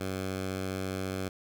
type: tone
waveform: 10% pulse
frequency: 94.7 Hz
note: F#2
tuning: 41 cents sharp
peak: -24 dBFS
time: 0-1.29 s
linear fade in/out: 10 ms
effects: none